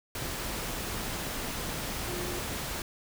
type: tone in noise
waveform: sine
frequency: 355.3 Hz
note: F4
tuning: 30 cents sharp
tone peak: -37 dBFS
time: 2.08-2.39 s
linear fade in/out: 2 ms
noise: pink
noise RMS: -35 dBFS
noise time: 0.15-2.82 s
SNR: -5 dB
effects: none